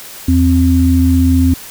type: tone pair together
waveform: sine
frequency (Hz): 82.14 / 261.6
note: E2 / C4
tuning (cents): -6 / 0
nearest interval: octave + minor sixth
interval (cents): 2006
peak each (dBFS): -10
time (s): 0.28-1.54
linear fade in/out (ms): 5
effects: white hiss -32 dBFS RMS until 1.7 s